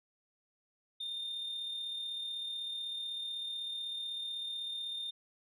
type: tone with amplitude modulation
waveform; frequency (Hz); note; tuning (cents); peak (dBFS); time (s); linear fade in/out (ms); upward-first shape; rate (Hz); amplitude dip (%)
sine; 3628; A#7; -48; -33; 1-5.11; 10; sine; 36; 40
effects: tanh soft clip ceiling -35 dBFS